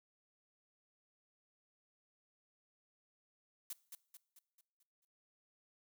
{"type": "noise with echo", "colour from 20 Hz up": "blue", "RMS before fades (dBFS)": -44, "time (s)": [3.7, 3.73], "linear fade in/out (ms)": 2, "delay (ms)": 220, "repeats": 6, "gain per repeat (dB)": -6, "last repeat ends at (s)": 5.05, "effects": ["noise-tail reverb RT60 0.7 s tail -21 dB re dry"]}